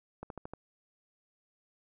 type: slowing click train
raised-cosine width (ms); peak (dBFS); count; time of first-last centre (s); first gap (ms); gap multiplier
1; -27; 5; 0.23-0.536; 72; 1.04
effects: none